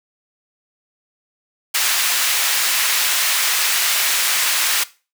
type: high-pass noise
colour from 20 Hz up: pink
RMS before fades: -18 dBFS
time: 1.74-4.84 s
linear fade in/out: 10 ms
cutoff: 1700 Hz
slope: 12 dB/octave
effects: noise-tail reverb RT60 0.3 s tail -17 dB re dry